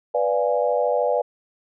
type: chord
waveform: sine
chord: B diminished seventh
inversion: none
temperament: equal with one note detuned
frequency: 493.9 / 587.3 / 693.2 / 830.6 Hz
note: B4 / D5 / F5 / Ab5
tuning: 0 / 0 / -13 / 0 cents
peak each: -22 / -22 / -26 / -27 dBFS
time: 0.14-1.22 s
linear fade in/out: 10 ms
effects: none